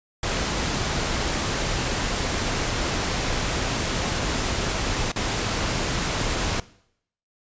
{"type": "noise with dropouts", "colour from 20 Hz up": "pink", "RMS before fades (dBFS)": -25, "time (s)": [0.23, 6.6], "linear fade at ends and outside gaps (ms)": 2, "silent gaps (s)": [5.118, 5.16], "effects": ["noise-tail reverb RT60 0.7 s tail -20 dB re dry", "resampled to 16000 Hz"]}